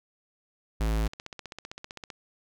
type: tone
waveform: square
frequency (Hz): 54.4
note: A1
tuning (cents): -19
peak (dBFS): -25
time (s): 0.8-1.08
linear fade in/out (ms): 10
type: click train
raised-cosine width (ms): 0.2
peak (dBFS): -22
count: 17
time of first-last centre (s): 1.07-2.102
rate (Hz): 15.5
effects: none